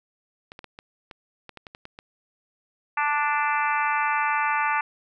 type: clicks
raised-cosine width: 0.3 ms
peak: -24 dBFS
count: 11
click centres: 0.519 / 0.591 / 0.643 / 0.789 / 1.112 / 1.493 / 1.573 / 1.668 / 1.749 / 1.854 / 1.989 s
type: harmonic tone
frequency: 293.7 Hz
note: D4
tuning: in tune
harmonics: 3 / 4 / 5 / 6 / 7 / 8 / 9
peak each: -25 / -27 / -29 / -31 / -32 / -33 / -34 dBFS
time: 2.97-4.81 s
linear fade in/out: 5 ms
effects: none